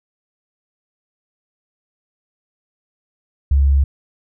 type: tone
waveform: sine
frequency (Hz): 69.3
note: C#2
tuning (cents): 0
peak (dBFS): -10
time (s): 3.51-3.84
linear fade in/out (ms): 5
effects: none